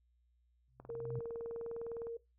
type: tone with exponential growth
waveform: sine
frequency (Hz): 126.1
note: B2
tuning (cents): +36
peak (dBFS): -36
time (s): 0.68-1.19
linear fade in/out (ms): 2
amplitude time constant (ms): 110
type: click train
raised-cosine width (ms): 1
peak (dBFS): -37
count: 26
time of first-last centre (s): 0.8-2.069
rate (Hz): 19.7
type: tone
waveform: sine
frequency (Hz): 463.8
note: A#4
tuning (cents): -9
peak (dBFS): -39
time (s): 0.89-2.17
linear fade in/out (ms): 5
effects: noise-tail reverb RT60 0.2 s tail -19 dB re dry + added 60 Hz sine -70 dBFS peak until 2.38 s